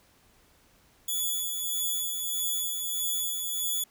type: tone with tremolo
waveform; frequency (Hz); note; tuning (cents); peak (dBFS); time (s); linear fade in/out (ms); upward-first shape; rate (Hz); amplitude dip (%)
5% pulse; 3421; A7; -49; -19; 1.08-3.84; 5; sine; 1.6; 35
effects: pink hiss -62 dBFS RMS until 3.9 s